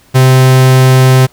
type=tone; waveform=45% pulse; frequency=130 Hz; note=C3; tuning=11 cents flat; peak=-3 dBFS; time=0.14-1.27 s; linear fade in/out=20 ms; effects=pink hiss -46 dBFS RMS until 1.32 s